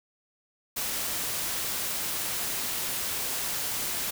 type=noise; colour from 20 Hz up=white; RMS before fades=-31 dBFS; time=0.76-4.11 s; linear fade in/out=10 ms; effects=none